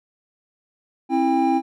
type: tone cluster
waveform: triangle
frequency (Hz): 265.9 / 328.8 / 799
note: C4 / E4 / G5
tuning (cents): +28 / -4 / +33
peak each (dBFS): -19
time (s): 1.09-1.62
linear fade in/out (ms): 50
effects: none